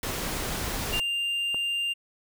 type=noise; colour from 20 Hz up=pink; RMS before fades=-31 dBFS; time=0.03-1 s; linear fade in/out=2 ms
type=tone; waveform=triangle; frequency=2794 Hz; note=F7; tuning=in tune; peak=-24 dBFS; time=0.92-1.94 s; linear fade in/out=20 ms
type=clicks; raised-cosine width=1 ms; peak=-24 dBFS; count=2; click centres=0.928 / 1.545 s
effects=none